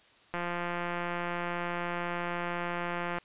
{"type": "click train", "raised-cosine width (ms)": 0.5, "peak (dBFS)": -19, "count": 496, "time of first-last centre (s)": [0.34, 3.185], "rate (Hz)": 174, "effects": ["white hiss -60 dBFS RMS until 3.24 s", "resampled to 8000 Hz"]}